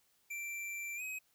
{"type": "tone with pitch glide", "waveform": "square", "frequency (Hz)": [2349, 2532], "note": ["D7", "D#7"], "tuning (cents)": [0, 30], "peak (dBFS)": -40, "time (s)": [0.3, 1.19], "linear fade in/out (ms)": 10, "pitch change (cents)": 130, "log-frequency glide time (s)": [0.96, 1.02], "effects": ["white hiss -73 dBFS RMS until 1.34 s"]}